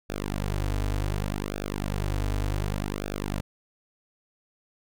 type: tone with flanger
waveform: sawtooth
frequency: 50 Hz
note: G1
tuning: 35 cents sharp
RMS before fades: -29 dBFS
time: 0.09-3.41 s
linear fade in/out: 10 ms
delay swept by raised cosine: 0.98 to 5.48 ms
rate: 0.67 Hz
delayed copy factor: -0.9
effects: none